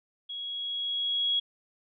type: tone with level ramp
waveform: sine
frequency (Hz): 3322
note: G#7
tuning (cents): 0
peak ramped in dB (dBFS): -35 to -23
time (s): 0.29-1.4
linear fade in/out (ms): 10
effects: none